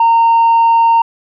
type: tone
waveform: sine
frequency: 920 Hz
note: A#5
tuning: 23 cents flat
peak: -4 dBFS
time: 0-1.02 s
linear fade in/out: 5 ms
effects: tanh soft clip ceiling -5 dBFS